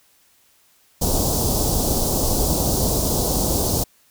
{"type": "band-stop noise", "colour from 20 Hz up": "pink", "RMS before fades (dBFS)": -20, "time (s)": [1.01, 3.84], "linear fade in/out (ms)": 10, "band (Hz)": [830, 4700], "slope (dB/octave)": 24, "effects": ["white hiss -58 dBFS RMS until 4.1 s"]}